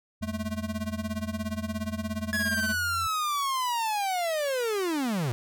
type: tone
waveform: sine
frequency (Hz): 87.31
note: F2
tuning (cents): 0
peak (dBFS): -36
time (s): 0.21-3.07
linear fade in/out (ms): 5
type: tone with tremolo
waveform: square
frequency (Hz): 216.6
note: A3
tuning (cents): -27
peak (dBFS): -28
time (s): 0.22-2.75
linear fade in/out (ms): 10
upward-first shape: sine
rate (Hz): 17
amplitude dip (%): 90
type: linear sweep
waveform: 45% pulse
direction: down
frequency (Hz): 1700 to 110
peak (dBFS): -26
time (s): 2.33-5.32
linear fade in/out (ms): 0
effects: none